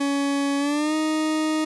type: tone with pitch glide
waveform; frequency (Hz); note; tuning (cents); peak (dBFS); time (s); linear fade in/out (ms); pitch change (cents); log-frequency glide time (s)
40% pulse; 280.5 to 311.2; C#4 to D#4; +21 to 0; -20; 0-1.65; 10; +179; 0.58-0.95
effects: resampled to 24000 Hz + 9-bit